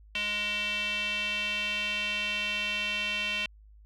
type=tone with band-pass filter; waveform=square; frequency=207.7 Hz; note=G#3; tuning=in tune; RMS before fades=-31 dBFS; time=0.15-3.46 s; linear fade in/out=2 ms; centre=2800 Hz; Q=5.9; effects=added 52 Hz sine -51 dBFS peak until 3.85 s